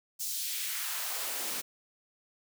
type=noise with high-pass filter sweep; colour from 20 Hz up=white; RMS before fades=-35 dBFS; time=0.19-1.62 s; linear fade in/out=20 ms; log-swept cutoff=6200 to 200 Hz; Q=1.2; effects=none